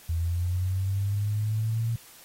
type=linear sweep; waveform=sine; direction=up; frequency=81.8 to 116.54 Hz; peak=-24 dBFS; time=0.09-1.96 s; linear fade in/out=5 ms; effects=white hiss -51 dBFS RMS until 2.24 s + AAC 48 kbps